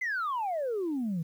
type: exponential sweep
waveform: sine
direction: down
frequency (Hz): 2093 to 155.56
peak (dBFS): -27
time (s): 0.01-1.23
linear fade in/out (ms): 10
effects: tanh soft clip ceiling -26 dBFS + 10-bit